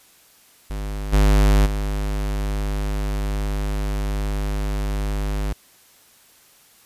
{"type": "tone with level steps", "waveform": "square", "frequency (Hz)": 50.6, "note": "G#1", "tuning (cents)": -44, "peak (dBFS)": [-26, -13, -22], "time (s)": [0.7, 5.53], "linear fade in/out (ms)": 5, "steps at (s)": [1.12, 1.65], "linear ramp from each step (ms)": 20, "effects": ["white hiss -53 dBFS RMS until 6.85 s", "resampled to 32000 Hz"]}